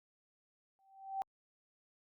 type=tone with exponential growth; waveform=sine; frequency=776 Hz; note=G5; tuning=18 cents flat; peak=-32 dBFS; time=0.79-1.22 s; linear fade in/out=0 ms; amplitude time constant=92 ms; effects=Opus 48 kbps